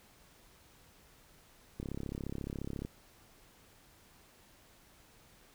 click train, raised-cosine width 3 ms, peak -26 dBFS, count 37, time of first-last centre 1.8-2.85 s, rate 34.3 Hz, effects pink hiss -62 dBFS RMS until 5.54 s

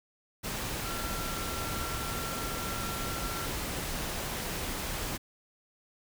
sine tone in noise, 1361 Hz, F6, 45 cents flat, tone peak -40 dBFS, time 0.84-3.47 s, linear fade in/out 20 ms, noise pink, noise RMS -35 dBFS, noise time 0.43-5.18 s, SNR -8 dB, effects none

